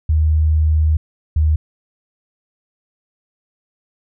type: tone pair in turn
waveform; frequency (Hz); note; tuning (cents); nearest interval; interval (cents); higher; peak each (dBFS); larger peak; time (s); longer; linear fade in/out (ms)
sine; 77.78 / 77.29; D#2 / D#2; 0 / -11; unison; 11; first; -11; neither; 0.09-0.97 / 1.36-1.56; first; 5
effects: none